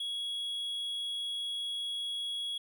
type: tone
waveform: triangle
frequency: 3335 Hz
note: G#7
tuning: 7 cents sharp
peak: -32 dBFS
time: 0-2.58 s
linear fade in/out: 5 ms
effects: none